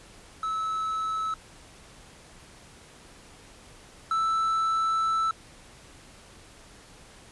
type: tone pair in turn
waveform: triangle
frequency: 1301 / 1320.7 Hz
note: E6 / E6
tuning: -23 / +3 cents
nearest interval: unison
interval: 26 cents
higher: second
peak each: -25 / -21 dBFS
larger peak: second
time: 0.43-1.34 / 4.11-5.31 s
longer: second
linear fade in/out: 2 ms
effects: pink hiss -51 dBFS RMS until 7.31 s + resampled to 24000 Hz